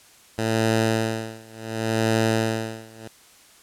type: tone with tremolo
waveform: 10% pulse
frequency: 111.8 Hz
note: A2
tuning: 28 cents sharp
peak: -10 dBFS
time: 0.38-3.08 s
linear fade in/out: 5 ms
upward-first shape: sine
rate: 0.69 Hz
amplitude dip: 95%
effects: white hiss -52 dBFS RMS until 3.62 s + low-pass 11000 Hz 12 dB/octave